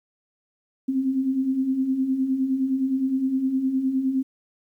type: beating tone pair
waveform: sine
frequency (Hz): 256.1 / 265.8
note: C4 / C4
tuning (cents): -37 / +27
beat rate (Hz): 9.7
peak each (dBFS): -29 / -21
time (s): 0.88-4.23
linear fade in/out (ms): 10
effects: 10-bit